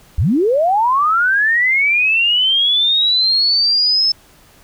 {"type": "linear sweep", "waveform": "sine", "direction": "up", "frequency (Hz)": [54.7, 5270], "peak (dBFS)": -11, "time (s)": [0.18, 4.12], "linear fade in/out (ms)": 5, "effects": ["pink hiss -48 dBFS RMS until 4.63 s"]}